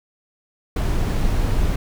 brown noise, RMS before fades -19 dBFS, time 0.76-1.76 s, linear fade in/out 5 ms, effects none

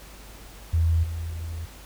sine tone with level steps, 82.5 Hz, E2, 2 cents sharp, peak -18 / -28 / -30 dBFS, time 0.73-1.66 s, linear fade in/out 10 ms, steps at 1.03 / 1.29 s, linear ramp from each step 10 ms, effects added 50 Hz sine -45 dBFS peak until 1.85 s + pink hiss -47 dBFS RMS until 1.85 s

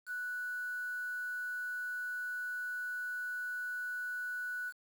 sine tone with quantisation, 1480 Hz, F#6, in tune, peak -36 dBFS, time 0.06-4.73 s, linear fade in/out 50 ms, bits 9, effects none

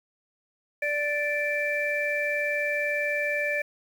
harmonic tone, 586 Hz, D5, 4 cents flat, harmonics 1 / 3 / 4, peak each -29 / -29 / -29 dBFS, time 0.82-3.62 s, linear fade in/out 5 ms, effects 8-bit

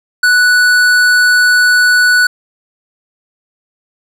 sine tone with tanh clipping, 1480 Hz, F#6, in tune, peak -8 dBFS, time 0.23-2.27 s, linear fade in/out 5 ms, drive 15 dB, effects none

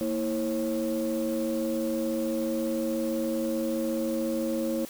sine tone cluster, 229.7 / 323.6 / 541 Hz, A#3 / E4 / C#5, -25 / -32 / -42 cents, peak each -29 dBFS, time 0.01-4.85 s, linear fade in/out 0 ms, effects tanh soft clip ceiling -21 dBFS + white hiss -45 dBFS RMS until 4.89 s

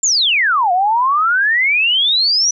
sine exponential two-way sweep, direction down then up, 7459 to 698.5 to 5980 Hz, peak -11 dBFS, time 0.03-2.51 s, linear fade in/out 5 ms, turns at 0.72 s, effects none

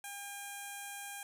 5% pulse tone with notch filter, 805 Hz, G5, 46 cents sharp, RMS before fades -45 dBFS, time 0.04-1.23 s, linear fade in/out 2 ms, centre 4600 Hz, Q 0.79, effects none

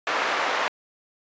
white band-pass noise, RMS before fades -25 dBFS, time 0.07-0.68 s, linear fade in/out 0 ms, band 550 to 1600 Hz, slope 12 dB/octave, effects resampled to 16000 Hz

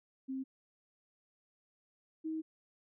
sine tone pair in turn, 264.8 / 317.4 Hz, C4 / D#4, +21 / +35 cents, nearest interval minor third, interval 314 cents, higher second, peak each -36 / -35 dBFS, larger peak second, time 0.28-0.44 / 2.24-2.42 s, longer second, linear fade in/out 20 ms, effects none

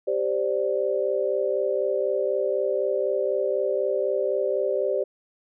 sine chord, G suspended fourth, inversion none, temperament equal, 392 / 523.3 / 587.3 Hz, G4 / C5 / D5, 0 / 0 / 0 cents, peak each -26 dBFS, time 0.07-5.04 s, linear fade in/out 10 ms, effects none

